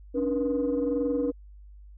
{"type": "tone cluster", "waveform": "sine", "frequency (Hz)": [276.7, 298.4, 483.3], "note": ["C#4", "D4", "B4"], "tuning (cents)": [-3, 28, -38], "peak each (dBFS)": [-27, -30, -26], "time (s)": [0.14, 1.32], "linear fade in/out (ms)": 20, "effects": ["tanh soft clip ceiling -18 dBFS", "added 50 Hz sine -45 dBFS peak until 1.97 s"]}